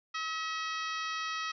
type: harmonic tone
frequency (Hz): 641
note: E5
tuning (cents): -49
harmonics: 2 / 3 / 4 / 5 / 6 / 7 / 8 / 9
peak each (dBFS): -36 / -40 / -42 / -44 / -46 / -47 / -48 / -49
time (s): 0.14-1.52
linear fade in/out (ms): 10
effects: none